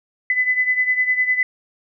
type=beating tone pair; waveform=sine; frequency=2006 / 2015.9 Hz; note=B6 / B6; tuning=+26 / +35 cents; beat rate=9.9 Hz; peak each=-17 / -22 dBFS; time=0.3-1.43 s; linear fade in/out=2 ms; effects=none